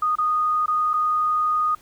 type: tone with dropouts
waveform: sine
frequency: 1236 Hz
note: D#6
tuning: 12 cents flat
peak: -18 dBFS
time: 0.02-1.75 s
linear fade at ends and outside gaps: 5 ms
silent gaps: 0.155-0.184 / 0.66-0.68 / 0.934-0.938 s
effects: pink hiss -53 dBFS RMS until 1.81 s